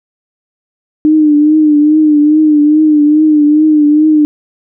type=tone with vibrato; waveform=sine; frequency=302.7 Hz; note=D#4; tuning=48 cents flat; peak=-4 dBFS; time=1.05-4.25 s; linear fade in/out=0 ms; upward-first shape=triangle; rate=2.4 Hz; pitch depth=60 cents each way; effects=none